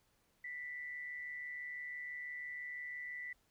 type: tone with amplitude modulation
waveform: sine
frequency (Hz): 1975.5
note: B6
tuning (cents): 0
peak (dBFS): -40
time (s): 0.44-3.33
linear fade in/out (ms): 5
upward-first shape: sine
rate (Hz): 146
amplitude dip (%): 45
effects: pink hiss -75 dBFS RMS until 3.5 s